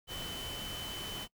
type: tone in noise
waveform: sine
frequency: 3039 Hz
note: F#7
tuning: 46 cents sharp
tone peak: -41 dBFS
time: 0.07-1.28 s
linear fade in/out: 50 ms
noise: pink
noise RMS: -43 dBFS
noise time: 0.07-1.28 s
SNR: -1 dB
effects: noise-tail reverb RT60 0.1 s tail -21 dB re dry